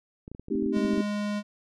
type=clicks; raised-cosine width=3 ms; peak=-28 dBFS; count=12; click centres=0.279 / 0.316 / 0.349 / 0.396 / 0.484 / 0.554 / 0.626 / 0.662 / 0.77 / 0.85 / 0.935 / 0.977 s
type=chord; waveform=sine; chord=A half-diminished seventh; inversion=none; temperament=equal; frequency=220 / 261.6 / 311.1 / 392 Hz; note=A3 / C4 / Eb4 / G4; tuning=0 / 0 / 0 / 0 cents; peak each=-30 dBFS; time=0.5-1.02 s; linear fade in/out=10 ms
type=tone; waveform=square; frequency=207 Hz; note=G#3; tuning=5 cents flat; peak=-28 dBFS; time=0.72-1.43 s; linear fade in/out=50 ms
effects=low-pass 6000 Hz 12 dB/octave